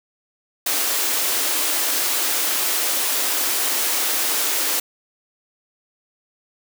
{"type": "high-pass noise", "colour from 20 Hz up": "white", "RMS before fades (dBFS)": -21, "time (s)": [0.66, 4.8], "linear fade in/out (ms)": 5, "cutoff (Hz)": 260, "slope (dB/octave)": 96, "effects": []}